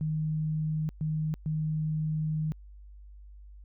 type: tone bursts at uneven times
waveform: sine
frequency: 155.56 Hz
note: D#3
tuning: in tune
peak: -27 dBFS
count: 3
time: 0.01-0.89 / 1.01-1.34 / 1.46-2.52 s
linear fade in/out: 0 ms
effects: added 50 Hz sine -46 dBFS peak until 3.64 s